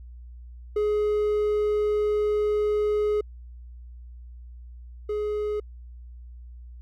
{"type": "tone pair in turn", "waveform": "triangle", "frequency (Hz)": [420, 420], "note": ["G#4", "G#4"], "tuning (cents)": [19, 19], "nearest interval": "unison", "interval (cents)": 0, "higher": "neither", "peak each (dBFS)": [-19, -23], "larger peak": "first", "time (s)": [[0.76, 3.21], [5.09, 5.6]], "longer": "first", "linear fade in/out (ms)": 5, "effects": ["added 60 Hz sine -40 dBFS peak until 6.81 s"]}